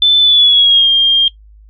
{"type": "tone with pitch glide", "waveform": "sine", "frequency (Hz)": [3520, 3209], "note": ["A7", "G7"], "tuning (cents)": [0, 40], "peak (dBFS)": -5, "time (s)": [0.02, 1.28], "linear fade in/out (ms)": 2, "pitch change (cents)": -160, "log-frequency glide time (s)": [0.2, 0.89], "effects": ["noise-tail reverb RT60 0.1 s tail -18 dB re dry", "added 52 Hz sine -38 dBFS peak until 1.69 s"]}